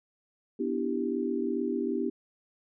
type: chord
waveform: sine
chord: E minor seventh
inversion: second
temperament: equal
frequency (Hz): 246.9 / 293.7 / 329.6 / 392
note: B3 / D4 / E4 / G4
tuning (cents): 0 / 0 / 0 / 0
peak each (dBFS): -32 / -34 / -34 / -32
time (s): 0.59-2.1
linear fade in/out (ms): 10
effects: none